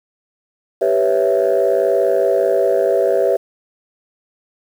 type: chord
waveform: sine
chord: C# half-diminished seventh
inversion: second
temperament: equal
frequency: 392 / 493.9 / 554.4 / 659.3 Hz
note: G4 / B4 / C#5 / E5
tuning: 0 / 0 / 0 / 0 cents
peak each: -17 dBFS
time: 0.81-3.37 s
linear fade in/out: 10 ms
effects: tanh soft clip ceiling -6 dBFS + 7-bit